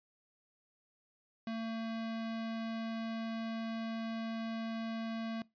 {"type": "tone", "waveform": "square", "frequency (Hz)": 225.7, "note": "A3", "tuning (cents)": 44, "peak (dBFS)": -37, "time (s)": [1.47, 5.42], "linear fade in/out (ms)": 2, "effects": ["noise-tail reverb RT60 0.2 s tail -21 dB re dry", "resampled to 11025 Hz"]}